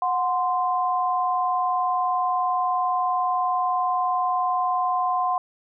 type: tone pair together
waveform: sine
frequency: 731.5 / 1040 Hz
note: F#5 / C6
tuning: -20 / -11 cents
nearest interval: tritone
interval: 609 cents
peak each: -23 dBFS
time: 0.02-5.38 s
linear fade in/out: 2 ms
effects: none